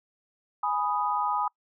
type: chord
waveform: sine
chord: G# minor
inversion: none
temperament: equal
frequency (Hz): 830.6 / 987.8 / 1244.5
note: G#5 / B5 / D#6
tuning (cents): 0 / 0 / 0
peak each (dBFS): -29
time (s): 0.63-1.48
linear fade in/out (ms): 5
effects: noise-tail reverb RT60 0.1 s tail -26 dB re dry